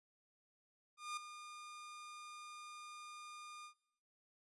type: tone with ADSR envelope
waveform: sawtooth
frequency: 1212 Hz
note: D#6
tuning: 46 cents flat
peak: -36 dBFS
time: 0.97-3.74 s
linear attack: 200 ms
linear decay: 6 ms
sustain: -11 dB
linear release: 92 ms
effects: noise-tail reverb RT60 0.8 s tail -22 dB re dry + resampled to 24000 Hz